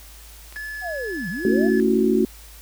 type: clicks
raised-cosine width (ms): 0.2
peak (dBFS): -25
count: 2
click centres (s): 0.525 / 0.566
type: tone with vibrato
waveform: triangle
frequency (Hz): 1712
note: A6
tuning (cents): -48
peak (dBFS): -28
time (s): 0.56-1.8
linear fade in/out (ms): 0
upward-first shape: sine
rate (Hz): 2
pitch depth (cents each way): 11
type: linear two-way sweep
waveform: sine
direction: down then up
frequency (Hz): 765 to 155.56 to 732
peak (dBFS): -27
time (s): 0.81-1.7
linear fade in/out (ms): 50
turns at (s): 1.29
type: chord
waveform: sine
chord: F# minor seventh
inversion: first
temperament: just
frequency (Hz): 222 / 277.5 / 333 / 370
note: A3 / C#4 / E4 / F#4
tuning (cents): +16 / +2 / +18 / 0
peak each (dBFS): -20 / -23 / -24 / -19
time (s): 1.45-2.25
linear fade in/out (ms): 2
effects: added 54 Hz sine -43 dBFS peak until 2.61 s + white hiss -46 dBFS RMS until 2.61 s